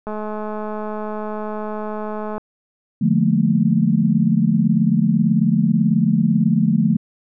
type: click train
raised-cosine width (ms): 1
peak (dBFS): -15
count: 493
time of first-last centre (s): 0.07-2.38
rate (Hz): 213
type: chord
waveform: sine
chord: Bb major seventh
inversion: first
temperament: equal with one note detuned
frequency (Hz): 146.83 / 174.61 / 214.9 / 233.1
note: D3 / F3 / A3 / Bb3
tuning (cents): 0 / 0 / -41 / 0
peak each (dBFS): -21 / -18 / -17 / -21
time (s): 3.01-6.97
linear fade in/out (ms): 10
effects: none